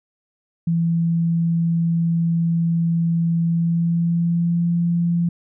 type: tone with pitch glide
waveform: sine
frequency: 167.3 to 171.11 Hz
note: E3 to F3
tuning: +26 to -35 cents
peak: -16 dBFS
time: 0.67-5.29 s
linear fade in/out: 5 ms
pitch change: +39 cents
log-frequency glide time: 3.43-4.66 s
effects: none